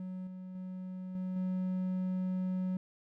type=tone with level steps; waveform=triangle; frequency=185 Hz; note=F#3; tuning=in tune; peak=-36 / -40 / -37 / -32 / -29 dBFS; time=0-2.77 s; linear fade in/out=2 ms; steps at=0.27 / 0.55 / 1.15 / 1.36 s; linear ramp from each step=2 ms; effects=none